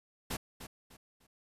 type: noise with echo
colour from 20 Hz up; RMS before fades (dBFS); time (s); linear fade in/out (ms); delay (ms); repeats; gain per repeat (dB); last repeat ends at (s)
pink; -36; 0.3-0.37; 10; 300; 3; -10; 1.27
effects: resampled to 32000 Hz